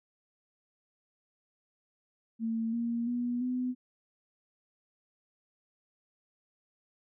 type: tone with pitch steps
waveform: sine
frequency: 226.1 / 234.2 / 242.6 / 251.3 Hz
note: A3 / A#3 / B3 / B3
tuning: +47 / +8 / -31 / +30 cents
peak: -29 dBFS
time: 2.39-3.75 s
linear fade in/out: 50 ms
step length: 340 ms
effects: none